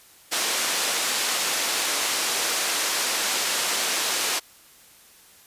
white band-pass noise, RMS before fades -25 dBFS, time 0.31-4.4 s, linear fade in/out 20 ms, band 340 to 7700 Hz, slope 12 dB/octave, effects white hiss -52 dBFS RMS until 5.46 s + resampled to 32000 Hz

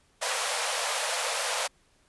pink high-pass noise, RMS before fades -29 dBFS, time 0.21-1.68 s, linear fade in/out 20 ms, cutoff 480 Hz, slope 96 dB/octave, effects pink hiss -65 dBFS RMS until 2.08 s + resampled to 24000 Hz

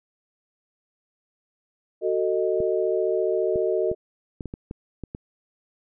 sine chord, D# diminished, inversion first, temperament just, 373.4 / 448 / 622.3 Hz, F#4 / A4 / D#5, +16 / +31 / 0 cents, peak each -24 / -25 / -26 dBFS, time 2.01-3.95 s, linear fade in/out 50 ms
clicks, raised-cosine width 3 ms, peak -20 dBFS, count 9, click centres 2.604 / 3.558 / 3.915 / 4.408 / 4.457 / 4.539 / 4.711 / 5.037 / 5.149 s
effects none

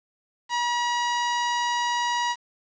sawtooth tone, 961 Hz, B5, 48 cents flat, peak -19 dBFS, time 0.49-2.36 s, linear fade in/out 50 ms, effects resampled to 16000 Hz + 8-bit

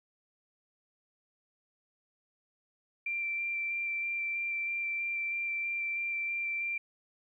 sine tone with vibrato, 2357 Hz, D7, 6 cents sharp, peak -31 dBFS, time 3.06-6.78 s, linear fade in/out 5 ms, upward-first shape square, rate 3.1 Hz, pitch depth 8 cents each way, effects 12-bit

